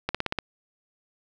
slowing click train, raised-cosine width 0.3 ms, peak -10 dBFS, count 6, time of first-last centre 0.09-0.387 s, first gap 56 ms, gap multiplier 1.03, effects none

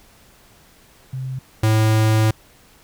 sine / square tone pair in turn, 130.8 / 109.46 Hz, C3 / A2, 0 / -9 cents, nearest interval minor third, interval 309 cents, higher first, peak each -24 / -14 dBFS, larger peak second, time 1.13-1.39 / 1.63-2.31 s, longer second, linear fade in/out 5 ms, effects pink hiss -51 dBFS RMS until 2.83 s

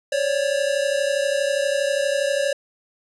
square tone pair together, 545.6 / 578 Hz, C#5 / D5, -28 / -28 cents, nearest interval minor second, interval 100 cents, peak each -23 dBFS, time 0.12-2.53 s, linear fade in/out 5 ms, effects resampled to 24000 Hz + 9-bit

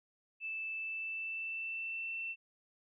sine tone with pitch glide, 2637 to 2685 Hz, E7 to E7, 0 to +31 cents, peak -37 dBFS, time 0.4-2.36 s, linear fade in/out 50 ms, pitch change +31 cents, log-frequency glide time 0.76-2.19 s, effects none

